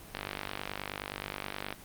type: click train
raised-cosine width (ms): 0.3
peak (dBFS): -18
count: 79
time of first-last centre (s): 0.15-1.726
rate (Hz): 49.5
effects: pink hiss -50 dBFS RMS until 1.84 s + Opus 32 kbps